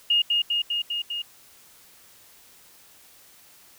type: tone with echo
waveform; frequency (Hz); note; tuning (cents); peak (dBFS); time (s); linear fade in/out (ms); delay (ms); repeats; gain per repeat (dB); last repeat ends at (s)
sine; 2848; F7; +33; -17; 0.1-0.22; 5; 200; 5; -2; 1.22
effects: white hiss -53 dBFS RMS until 3.78 s